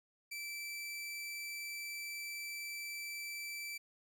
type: tone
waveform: sawtooth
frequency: 2327 Hz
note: D7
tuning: 17 cents flat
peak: -38 dBFS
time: 0.31-3.78 s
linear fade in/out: 10 ms
effects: none